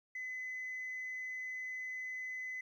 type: tone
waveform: sine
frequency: 2022 Hz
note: B6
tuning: 40 cents sharp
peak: -38 dBFS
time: 0.15-2.61 s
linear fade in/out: 5 ms
effects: tanh soft clip ceiling -36 dBFS + 12-bit